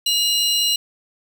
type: tone pair together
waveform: 35% pulse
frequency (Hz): 2855 / 4031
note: F7 / B7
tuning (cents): +37 / +35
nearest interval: tritone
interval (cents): 598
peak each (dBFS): -18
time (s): 0.06-0.76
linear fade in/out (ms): 5
effects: none